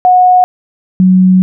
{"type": "tone pair in turn", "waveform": "sine", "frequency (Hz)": [730, 185.42], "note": ["F#5", "F#3"], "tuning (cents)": [-24, 4], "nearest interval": "2 octaves", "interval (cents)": 2372, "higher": "first", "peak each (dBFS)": -3, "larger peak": "neither", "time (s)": [[0.05, 0.44], [1, 1.42]], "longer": "second", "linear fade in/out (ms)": 0, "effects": []}